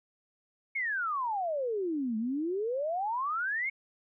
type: exponential two-way sweep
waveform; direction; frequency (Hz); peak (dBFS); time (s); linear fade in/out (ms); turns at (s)
sine; down then up; 2228 to 213.1 to 2228; -29; 0.75-3.7; 10; 2.17
effects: none